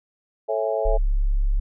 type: chord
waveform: sine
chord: A major seventh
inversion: none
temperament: just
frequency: 440 / 550 / 660 / 825 Hz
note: A4 / C#5 / E5 / G#5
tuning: 0 / -14 / +2 / -12 cents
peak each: -26 / -26 / -25 / -31 dBFS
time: 0.48-0.98 s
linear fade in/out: 20 ms
type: tone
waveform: sine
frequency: 34.76 Hz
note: C#1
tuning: 6 cents sharp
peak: -17 dBFS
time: 0.85-1.6 s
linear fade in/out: 10 ms
effects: none